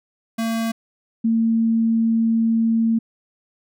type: tone pair in turn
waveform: square / sine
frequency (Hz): 226.7 / 226.7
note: A#3 / A#3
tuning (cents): -48 / -48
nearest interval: unison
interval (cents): 0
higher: neither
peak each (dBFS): -21 / -15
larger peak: second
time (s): 0.38-0.72 / 1.24-2.99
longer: second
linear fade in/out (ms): 10
effects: none